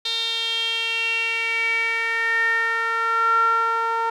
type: tone with band-pass filter sweep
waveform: sawtooth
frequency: 456.6 Hz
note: A#4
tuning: 36 cents flat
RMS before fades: -22 dBFS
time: 0.05-4.1 s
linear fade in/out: 5 ms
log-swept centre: 3800 to 1100 Hz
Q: 7.6
effects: none